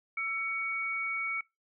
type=tone pair together; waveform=sine; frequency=1331 / 2240 Hz; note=E6 / C#7; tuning=+16 / +18 cents; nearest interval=major sixth; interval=902 cents; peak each=-38 / -31 dBFS; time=0.17-1.41 s; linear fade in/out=5 ms; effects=noise-tail reverb RT60 0.2 s tail -20 dB re dry